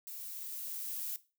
violet noise with level ramp, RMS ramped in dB -45 to -38 dBFS, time 0.07-1.16 s, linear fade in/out 0 ms, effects noise-tail reverb RT60 0.3 s tail -17 dB re dry

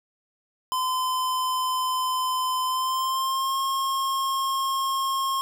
square tone with pitch glide, 1024 to 1076.2 Hz, C6 to C6, -38 to +48 cents, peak -24 dBFS, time 0.72-5.41 s, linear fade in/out 0 ms, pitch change +86 cents, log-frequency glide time 2.65-3.58 s, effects 9-bit

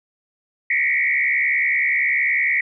sine tone with frequency modulation, 2097 Hz, C7, 3 cents sharp, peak -16 dBFS, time 0.7-2.61 s, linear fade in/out 5 ms, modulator 70.6 Hz, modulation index 2.9, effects none

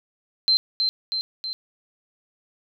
sine tone with echo, 4114 Hz, C8, 30 cents flat, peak -15 dBFS, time 0.48-0.57 s, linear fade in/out 0 ms, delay 320 ms, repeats 3, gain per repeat -4 dB, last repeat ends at 1.53 s, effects none

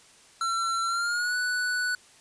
square tone with pitch glide, 1352 to 1482.9 Hz, E6 to F#6, +43 to +3 cents, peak -26 dBFS, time 0.41-1.95 s, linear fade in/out 2 ms, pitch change +160 cents, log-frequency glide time 0.86-1.36 s, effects white hiss -55 dBFS RMS until 2.2 s + resampled to 22050 Hz

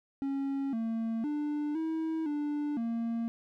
triangle tone with pitch steps, 274.7 / 226.3 / 296.2 / 321.1 / 294.3 / 230.8 Hz, C#4 / A3 / D4 / E4 / D4 / A#3, -16 / +49 / +15 / -45 / +4 / -17 cents, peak -28 dBFS, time 0.22-3.28 s, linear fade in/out 0 ms, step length 510 ms, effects none

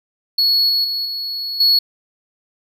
triangle tone with level steps, 4369 Hz, C#8, 26 cents flat, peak -11 / -13 / -18 / -21 / -9 dBFS, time 0.38-1.79 s, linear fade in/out 5 ms, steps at 0.69 / 0.84 / 1.05 / 1.6 s, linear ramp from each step 5 ms, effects none

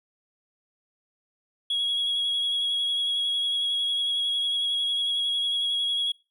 triangle tone with vibrato, 3322 Hz, G#7, in tune, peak -21 dBFS, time 1.7-6.12 s, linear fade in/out 5 ms, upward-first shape sine, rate 11 Hz, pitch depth 17 cents each way, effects noise-tail reverb RT60 0.3 s tail -25 dB re dry + tanh soft clip ceiling -19 dBFS

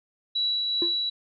sine tone with tremolo, 3921 Hz, B7, 13 cents flat, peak -22 dBFS, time 0.35-1.1 s, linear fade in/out 10 ms, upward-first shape triangle, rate 2.5 Hz, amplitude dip 30%
triangle tone with exponential decay, 343.8 Hz, F4, 27 cents flat, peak -21 dBFS, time 0.82-0.97 s, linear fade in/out 1 ms, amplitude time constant 32 ms
effects none

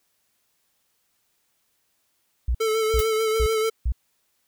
sine tone bursts, 60 Hz, B1, 49 cents flat, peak -19 dBFS, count 4, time 2.48-3.922 s, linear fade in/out 5 ms, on 68 ms, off 390 ms
square tone with vibrato, 440 Hz, A4, in tune, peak -21 dBFS, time 2.6-3.7 s, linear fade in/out 10 ms, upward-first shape sine, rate 6.8 Hz, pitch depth 31 cents each way
blue noise with exponential decay, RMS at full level -25 dBFS, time 2.99-3.09 s, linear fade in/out 1 ms, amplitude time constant 20 ms
effects white hiss -70 dBFS RMS until 4.47 s

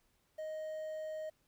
triangle tone with quantisation, 624 Hz, D#5, 5 cents sharp, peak -37 dBFS, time 0.38-1.3 s, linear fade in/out 10 ms, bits 11, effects pink hiss -75 dBFS RMS until 1.47 s

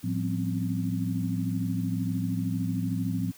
sine tone cluster, 110 / 176.5 / 198.6 / 257.9 / 271 Hz, A2 / F3 / G3 / C4 / C#4, 0 / +19 / +23 / -25 / -39 cents, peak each -31 / -30 / -38 / -32 / -38 dBFS, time 0.03-3.32 s, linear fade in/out 20 ms, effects white hiss -53 dBFS RMS until 3.37 s

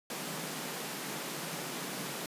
pink high-pass noise, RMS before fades -39 dBFS, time 0.1-2.26 s, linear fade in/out 2 ms, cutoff 140 Hz, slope 96 dB/octave, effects resampled to 32000 Hz

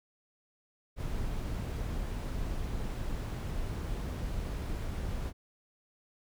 brown noise, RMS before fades -35 dBFS, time 0.96-5.33 s, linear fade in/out 50 ms, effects none

